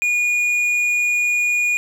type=tone with tanh clipping; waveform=sine; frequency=2444 Hz; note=D#7; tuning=32 cents flat; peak=-17 dBFS; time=0.02-1.77 s; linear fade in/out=0 ms; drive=7 dB; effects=none